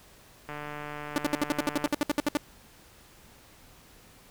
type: click train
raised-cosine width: 0.5 ms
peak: -23 dBFS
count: 206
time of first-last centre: 0.49-1.875 s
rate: 148 Hz
type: tone bursts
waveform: sawtooth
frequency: 293.7 Hz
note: D4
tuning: in tune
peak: -19 dBFS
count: 15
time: 1.16-2.371 s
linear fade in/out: 0 ms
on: 21 ms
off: 64 ms
effects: pink hiss -55 dBFS RMS until 4.3 s